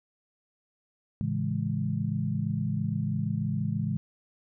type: chord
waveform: sine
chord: A major seventh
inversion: none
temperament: equal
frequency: 110 / 138.59 / 164.81 / 207.7 Hz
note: A2 / C#3 / E3 / G#3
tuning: 0 / 0 / 0 / 0 cents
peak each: -32 dBFS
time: 1.21-3.97 s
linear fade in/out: 0 ms
effects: none